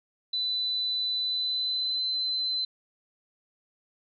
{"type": "tone with pitch glide", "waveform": "sine", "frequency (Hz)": [3996, 4054], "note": ["B7", "B7"], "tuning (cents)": [20, 45], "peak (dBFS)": -26, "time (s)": [0.33, 2.65], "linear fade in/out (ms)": 5, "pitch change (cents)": 25, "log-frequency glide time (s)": [1.2, 2.13], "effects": []}